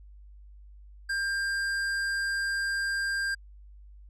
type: tone with tanh clipping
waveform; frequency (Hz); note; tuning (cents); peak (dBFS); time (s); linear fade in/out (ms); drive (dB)
sine; 1595; G6; +30; -29; 1.09-3.35; 10; 14
effects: added 50 Hz sine -47 dBFS peak until 4.09 s + resampled to 24000 Hz